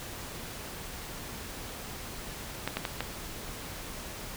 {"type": "clicks", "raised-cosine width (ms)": 0.3, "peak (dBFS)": -14, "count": 4, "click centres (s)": [2.676, 2.77, 2.852, 3.006], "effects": ["pink hiss -41 dBFS RMS until 4.36 s"]}